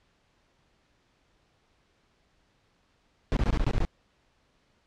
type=noise bursts; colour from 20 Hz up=brown; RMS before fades=-24 dBFS; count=8; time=3.32-3.85 s; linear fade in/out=0 ms; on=47 ms; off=22 ms; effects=pink hiss -68 dBFS RMS until 4.86 s + low-pass 5000 Hz 12 dB/octave

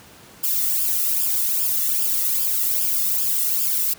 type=noise with flanger; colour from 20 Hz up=violet; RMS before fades=-21 dBFS; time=0.43-3.94 s; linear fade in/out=10 ms; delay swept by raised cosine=0.49 to 1.3 ms; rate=2.5 Hz; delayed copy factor=-0.95; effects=pink hiss -46 dBFS RMS until 3.98 s + high-pass 80 Hz 12 dB/octave

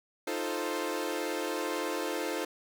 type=chord; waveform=sawtooth; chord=F dominant seventh; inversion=third; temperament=equal; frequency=311.1 / 349.2 / 440 / 523.3 Hz; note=Eb4 / F4 / A4 / C5; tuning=0 / 0 / 0 / 0 cents; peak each=-33 dBFS; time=0.27-2.45 s; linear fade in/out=5 ms; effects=none

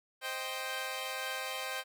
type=chord; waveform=10% pulse; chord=C minor; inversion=none; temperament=equal; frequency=523.3 / 622.3 / 784 Hz; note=C5 / Eb5 / G5; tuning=0 / 0 / 0 cents; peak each=-31 / -34 / -32 dBFS; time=0.21-1.84 s; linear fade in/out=50 ms; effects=none

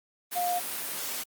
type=tone in noise; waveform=sine; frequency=710 Hz; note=F5; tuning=28 cents sharp; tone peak=-26 dBFS; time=0.35-0.6 s; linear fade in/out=20 ms; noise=white; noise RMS=-34 dBFS; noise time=0.31-1.24 s; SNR=+5 dB; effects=high-pass 200 Hz 12 dB/octave + Opus 32 kbps

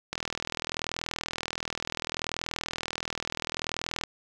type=click train; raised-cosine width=0.2 ms; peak=-13 dBFS; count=160; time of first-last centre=0.13-4.037 s; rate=40.7 Hz; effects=none

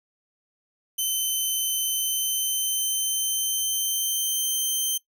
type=tone with pitch glide; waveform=10% pulse; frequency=3069 to 3114 Hz; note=G7 to G7; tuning=-37 to -12 cents; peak=-16 dBFS; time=0.98-4.98 s; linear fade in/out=10 ms; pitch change=+25 cents; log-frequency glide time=1.92-4.46 s; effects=noise-tail reverb RT60 0.1 s tail -20 dB re dry

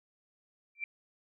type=tone with exponential growth; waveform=sine; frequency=2349 Hz; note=D7; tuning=in tune; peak=-29 dBFS; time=0.75-0.84 s; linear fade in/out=2 ms; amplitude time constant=18 ms; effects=none

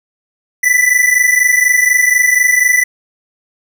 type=tone pair together; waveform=square; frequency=1974 / 1998.1 Hz; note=B6 / B6; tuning=-1 / +20 cents; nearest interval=unison; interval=21 cents; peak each=-12 dBFS; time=0.63-2.84 s; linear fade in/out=10 ms; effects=none

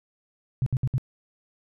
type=tone bursts; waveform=sine; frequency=128.9 Hz; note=C3; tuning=26 cents flat; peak=-20 dBFS; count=4; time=0.62-0.981 s; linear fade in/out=0 ms; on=43 ms; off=63 ms; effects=none

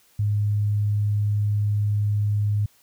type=tone; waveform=sine; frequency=103.83 Hz; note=G#2; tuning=in tune; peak=-19 dBFS; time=0.19-2.66 s; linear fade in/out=5 ms; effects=white hiss -59 dBFS RMS until 2.82 s

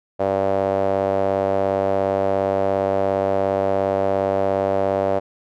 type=tone with band-pass filter; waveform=sawtooth; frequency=97.2 Hz; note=G2; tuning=14 cents flat; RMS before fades=-20 dBFS; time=0.19-5.2 s; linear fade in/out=20 ms; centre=600 Hz; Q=3.9; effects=none

